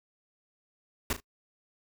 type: noise with echo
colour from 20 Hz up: pink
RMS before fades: -29 dBFS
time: 1.1-1.13 s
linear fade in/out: 2 ms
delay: 36 ms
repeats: 2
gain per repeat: -11 dB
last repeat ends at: 1.202 s
effects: noise-tail reverb RT60 0.1 s tail -23 dB re dry